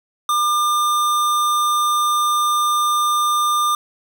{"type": "tone", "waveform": "square", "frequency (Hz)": 1200, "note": "D6", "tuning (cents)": 37, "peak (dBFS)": -16, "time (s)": [0.29, 3.75], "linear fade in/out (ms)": 2, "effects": ["9-bit"]}